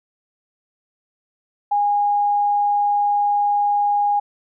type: tone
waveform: sine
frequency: 820 Hz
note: G#5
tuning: 22 cents flat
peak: -15 dBFS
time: 1.71-4.2 s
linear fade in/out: 10 ms
effects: none